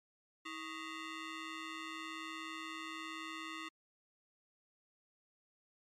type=ring-modulated tone; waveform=15% pulse; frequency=783 Hz; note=G5; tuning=2 cents flat; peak=-33 dBFS; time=0.45-3.69 s; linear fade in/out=10 ms; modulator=462 Hz; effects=low-pass 6000 Hz 12 dB/octave + MP3 96 kbps